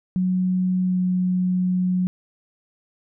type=tone with pitch glide; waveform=sine; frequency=183.9 to 182.52 Hz; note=F#3 to F#3; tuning=-10 to -23 cents; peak=-18 dBFS; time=0.16-2.07 s; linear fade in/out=0 ms; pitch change=-13 cents; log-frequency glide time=0.84-0.99 s; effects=none